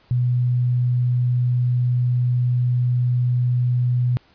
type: tone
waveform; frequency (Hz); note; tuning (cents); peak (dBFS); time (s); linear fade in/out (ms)
sine; 123.47; B2; 0; -16; 0.11-4.17; 0
effects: pink hiss -56 dBFS RMS until 4.34 s + resampled to 11025 Hz